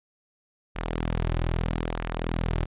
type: tone with flanger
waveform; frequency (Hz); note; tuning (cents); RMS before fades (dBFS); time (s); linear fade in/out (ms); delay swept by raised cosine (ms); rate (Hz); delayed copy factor
sawtooth; 41.2; E1; 0; -28; 0.75-2.66; 20; 0.22 to 4.42; 0.77; -0.5
effects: resampled to 8000 Hz